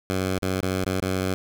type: tone with dropouts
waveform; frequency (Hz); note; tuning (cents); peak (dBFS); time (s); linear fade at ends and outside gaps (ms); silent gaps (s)
10% pulse; 93.8; F#2; +24; -15; 0.1-1.34; 0; 0.386-0.423 / 0.607-0.628 / 0.846-0.863 / 1.002-1.023
effects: none